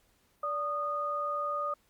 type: tone pair together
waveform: sine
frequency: 581 / 1231.1 Hz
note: D5 / D#6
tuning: -19 / -19 cents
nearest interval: octave + minor second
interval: 1300 cents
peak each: -36 / -31 dBFS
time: 0.43-1.74 s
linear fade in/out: 5 ms
effects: pink hiss -69 dBFS RMS until 1.89 s + Opus 48 kbps